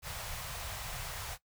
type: band-stop noise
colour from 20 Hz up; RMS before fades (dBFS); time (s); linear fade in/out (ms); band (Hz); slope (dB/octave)
pink; -41; 0.02-1.38; 50; 140 to 560; 24
effects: noise-tail reverb RT60 0.1 s tail -17 dB re dry